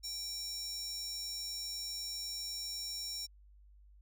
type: tone with high-pass filter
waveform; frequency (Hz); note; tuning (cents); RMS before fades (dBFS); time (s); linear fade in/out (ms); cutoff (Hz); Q
square; 784; G5; 0; -41; 0.03-3.27; 20; 5500; 4.9
effects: added 50 Hz sine -57 dBFS peak until 4.01 s